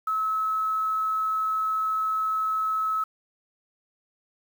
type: tone with quantisation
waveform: sine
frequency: 1293 Hz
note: E6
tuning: 34 cents flat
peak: -23 dBFS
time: 0.07-3.04 s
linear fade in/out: 5 ms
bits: 8
effects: none